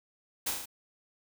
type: noise with echo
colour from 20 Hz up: white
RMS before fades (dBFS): -31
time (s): 0.46-0.51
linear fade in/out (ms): 10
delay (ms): 37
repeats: 4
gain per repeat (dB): -3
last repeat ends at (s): 0.658
effects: none